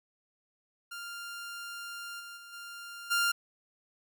sawtooth tone with level steps, 1396.9 Hz, F6, in tune, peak -36 / -40 / -44 / -39 / -22 dBFS, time 0.91-3.32 s, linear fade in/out 10 ms, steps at 2.19 / 2.36 / 2.52 / 3.1 s, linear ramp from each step 20 ms, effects none

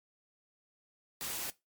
white noise, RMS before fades -38 dBFS, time 1.21-1.5 s, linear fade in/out 0 ms, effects noise-tail reverb RT60 0.2 s tail -19 dB re dry + MP3 96 kbps

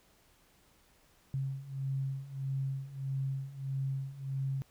sine beating tone pair, 134.3 / 135.9 Hz, C3 / C#3, +46 / -34 cents, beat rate 1.6 Hz, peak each -38 / -35 dBFS, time 1.34-4.62 s, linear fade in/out 0 ms, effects pink hiss -66 dBFS RMS until 4.7 s

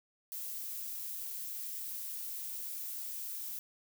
violet noise, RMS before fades -41 dBFS, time 0.32-3.59 s, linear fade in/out 0 ms, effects none

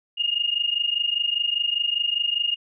sine tone pair together, 2832 / 2857 Hz, F7 / F7, +23 / +39 cents, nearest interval unison, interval 16 cents, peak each -24 dBFS, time 0.17-2.56 s, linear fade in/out 20 ms, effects none

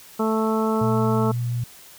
harmonic tone, 220 Hz, A3, in tune, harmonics 1 / 2 / 3 / 4 / 5 / 6, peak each -22 / -24 / -31 / -29 / -31 / -30 dBFS, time 0.19-1.32 s, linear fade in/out 10 ms
sine tone, 120.2 Hz, B2, 46 cents flat, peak -22 dBFS, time 0.81-1.64 s, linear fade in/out 5 ms
effects white hiss -46 dBFS RMS until 1.98 s

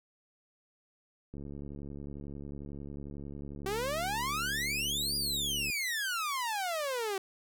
click train, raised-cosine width 3 ms, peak -31 dBFS, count 311, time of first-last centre 1.34-5.7 s, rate 71.1 Hz
sawtooth exponential two-way sweep, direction up then down, 375.6 to 4925 to 375.6 Hz, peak -28 dBFS, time 3.66-7.18 s, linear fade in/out 2 ms, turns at 5.16 s
effects none

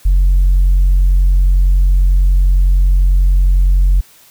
sine tone, 45.5 Hz, F#1, 28 cents flat, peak -5 dBFS, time 0.05-4.01 s, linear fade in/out 10 ms, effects tanh soft clip ceiling -5 dBFS + white hiss -45 dBFS RMS until 4.3 s

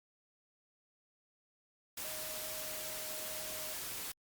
sine tone in noise, 622.3 Hz, D#5, in tune, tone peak -49 dBFS, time 2.04-3.74 s, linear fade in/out 5 ms, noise white, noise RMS -42 dBFS, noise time 1.97-4.12 s, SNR -10 dB, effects Opus 48 kbps

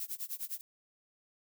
violet noise with tremolo, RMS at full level -37 dBFS, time 0-0.61 s, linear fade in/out 0 ms, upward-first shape sine, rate 9.8 Hz, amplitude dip 95%, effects none

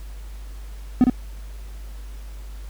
triangle tone with echo, 250.6 Hz, B3, 25 cents sharp, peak -8 dBFS, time 1.01-1.04 s, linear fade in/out 0 ms, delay 58 ms, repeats 1, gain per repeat -3 dB, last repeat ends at 1.098 s, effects added 50 Hz sine -33 dBFS peak until 2.69 s + pink hiss -50 dBFS RMS until 2.69 s

